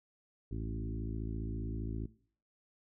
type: harmonic tone with a mistuned harmonic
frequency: 55 Hz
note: A1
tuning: in tune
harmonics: 1 / 2 / 3 / 4 / 5 / 6 / 7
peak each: -39 / -40 / -49 / -47 / -46 / -48 / -52 dBFS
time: 0.51-2.06 s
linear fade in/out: 5 ms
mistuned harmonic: 2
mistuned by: -21 cents
effects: noise-tail reverb RT60 0.5 s tail -19 dB re dry

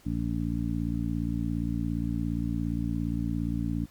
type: harmonic tone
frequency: 57.3 Hz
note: A#1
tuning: 29 cents flat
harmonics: 1 / 2 / 3 / 4 / 5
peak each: -33 / -33 / -33 / -33 / -33 dBFS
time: 0.05-3.86 s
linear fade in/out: 20 ms
effects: pink hiss -58 dBFS RMS until 3.9 s + MP3 96 kbps

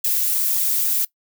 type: noise with flanger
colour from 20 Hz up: violet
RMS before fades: -20 dBFS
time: 0.04-1.05 s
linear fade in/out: 5 ms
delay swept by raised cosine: 1.3 to 5.1 ms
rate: 1.9 Hz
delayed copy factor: -0.6
effects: noise-tail reverb RT60 0.1 s tail -20 dB re dry

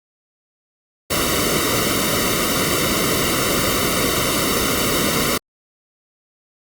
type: noise with comb filter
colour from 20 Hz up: pink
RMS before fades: -19 dBFS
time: 1.1-5.38 s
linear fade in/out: 10 ms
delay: 1.2 ms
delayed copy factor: -1
effects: Opus 48 kbps

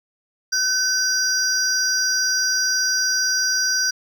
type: tone cluster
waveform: triangle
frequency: 1523 / 4792 / 5790 Hz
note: F#6 / D8 / F#8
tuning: +50 / +34 / -38 cents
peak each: -21 dBFS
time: 0.52-3.91 s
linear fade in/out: 10 ms
effects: none

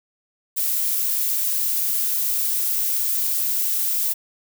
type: noise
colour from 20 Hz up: violet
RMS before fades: -22 dBFS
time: 0.56-4.14 s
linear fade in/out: 20 ms
effects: none

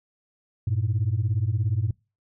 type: beating tone pair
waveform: sine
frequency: 98 / 115 Hz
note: G2 / A#2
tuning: 0 / -23 cents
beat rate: 17 Hz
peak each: -23 dBFS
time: 0.67-1.91 s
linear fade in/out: 5 ms
effects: noise-tail reverb RT60 0.3 s tail -25 dB re dry + tanh soft clip ceiling -17 dBFS

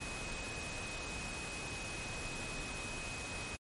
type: tone in noise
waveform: sine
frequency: 2525 Hz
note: D#7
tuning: 25 cents sharp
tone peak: -45 dBFS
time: 0-3.57 s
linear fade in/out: 20 ms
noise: pink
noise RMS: -43 dBFS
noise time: 0-3.57 s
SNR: -5 dB
effects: MP3 48 kbps

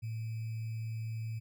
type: tone with sample-and-hold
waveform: sine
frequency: 111.9 Hz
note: A2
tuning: 30 cents sharp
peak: -35 dBFS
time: 0.02-1.4 s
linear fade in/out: 20 ms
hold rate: 2450 Hz
effects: none

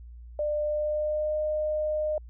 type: tone with pitch glide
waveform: sine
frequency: 597 to 611.3 Hz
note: D5 to D#5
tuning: +28 to -31 cents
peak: -25 dBFS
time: 0.39-2.18 s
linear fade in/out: 2 ms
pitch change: +41 cents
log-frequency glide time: 0.55-1.37 s
effects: added 59 Hz sine -42 dBFS peak until 2.29 s

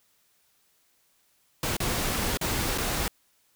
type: noise with dropouts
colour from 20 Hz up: pink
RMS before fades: -28 dBFS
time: 1.63-3.08 s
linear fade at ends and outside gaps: 2 ms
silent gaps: 1.768-1.802 / 2.373-2.412 / 2.778-2.782 s
effects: white hiss -67 dBFS RMS until 3.55 s

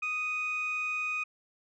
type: tone pair together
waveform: sine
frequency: 1244.5 / 2489 Hz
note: D#6 / D#7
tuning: 0 / 0 cents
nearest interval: octave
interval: 1200 cents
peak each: -36 / -29 dBFS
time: 0.02-1.24 s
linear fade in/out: 10 ms
effects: tanh soft clip ceiling -26 dBFS

